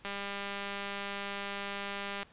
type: click train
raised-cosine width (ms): 0.3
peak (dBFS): -22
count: 437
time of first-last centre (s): 0.05-2.23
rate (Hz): 200
effects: pink hiss -60 dBFS RMS until 2.32 s + resampled to 8000 Hz